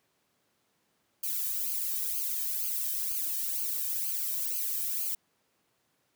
violet noise with flanger, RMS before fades -32 dBFS, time 1.23-5.15 s, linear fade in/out 5 ms, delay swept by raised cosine 0.54 to 1.48 ms, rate 2.1 Hz, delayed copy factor -0.9, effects pink hiss -73 dBFS RMS until 6.15 s + high-pass 150 Hz 12 dB/octave

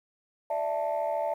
sine chord, D suspended second, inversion none, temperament just, 587.3 / 660.7 / 881 Hz, D5 / E5 / A5, 0 / +4 / +2 cents, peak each -30 / -29 / -31 dBFS, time 0.5-1.34 s, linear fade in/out 5 ms, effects tanh soft clip ceiling -21 dBFS + 10-bit

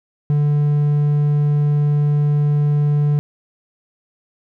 triangle tone, 146.83 Hz, D3, in tune, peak -11 dBFS, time 0.3-3.19 s, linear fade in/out 0 ms, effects none

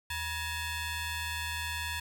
15% pulse ring-modulated tone, 881 Hz, A5, 2 cents sharp, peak -24 dBFS, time 0.1-2 s, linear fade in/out 5 ms, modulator 801 Hz, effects none

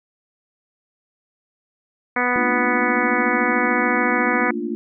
harmonic tone, 246.9 Hz, B3, in tune, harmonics 1 / 2 / 3 / 4 / 5 / 6 / 7 / 8 / 9, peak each -26 / -26 / -26 / -26 / -26 / -26 / -26 / -26 / -26 dBFS, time 2.16-4.51 s, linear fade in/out 5 ms
sine chord, Bb major seventh, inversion third, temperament equal, 220 / 233.1 / 293.7 / 349.2 Hz, A3 / Bb3 / D4 / F4, 0 / 0 / 0 / 0 cents, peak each -31 / -28 / -28 / -27 dBFS, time 2.36-4.75 s, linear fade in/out 0 ms
effects none

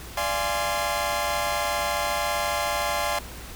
sawtooth chord, D half-diminished seventh, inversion none, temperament equal with one note detuned, 587.3 / 686.1 / 830.6 / 1046.5 Hz, D5 / F5 / Ab5 / C6, 0 / -31 / 0 / 0 cents, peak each -26 dBFS, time 0.17-3.19 s, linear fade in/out 5 ms, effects added 60 Hz sine -41 dBFS peak until 3.55 s + pink hiss -41 dBFS RMS until 3.55 s

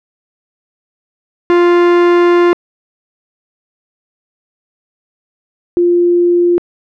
45% pulse / sine tone pair in turn, 349.2 / 349.2 Hz, F4 / F4, 0 / 0 cents, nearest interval unison, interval 0 cents, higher neither, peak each -6 / -7 dBFS, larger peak first, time 1.5-2.53 / 5.77-6.58 s, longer first, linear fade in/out 0 ms, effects low-pass 2000 Hz 12 dB/octave

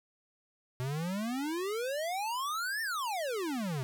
square exponential two-way sweep, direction up then down, 123.47 to 1838 to 123.47 Hz, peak -33 dBFS, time 0.8-3.83 s, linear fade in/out 0 ms, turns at 2.82 s, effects none

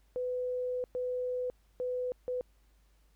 sine tone bursts at uneven times, 500 Hz, B4, 21 cents sharp, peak -31 dBFS, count 4, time 0.16-0.84 / 0.95-1.5 / 1.8-2.12 / 2.28-2.41 s, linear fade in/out 0 ms, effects added 51 Hz sine -63 dBFS peak until 3.15 s + pink hiss -73 dBFS RMS until 3.15 s

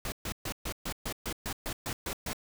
pink noise bursts, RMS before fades -35 dBFS, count 12, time 0.05-2.332 s, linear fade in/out 2 ms, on 71 ms, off 130 ms, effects none

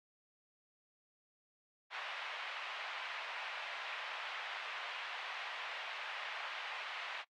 white band-pass noise, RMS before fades -44 dBFS, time 1.9-7.25 s, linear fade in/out 50 ms, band 660 to 3000 Hz, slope 24 dB/octave, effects noise-tail reverb RT60 0.1 s tail -22 dB re dry + Opus 48 kbps

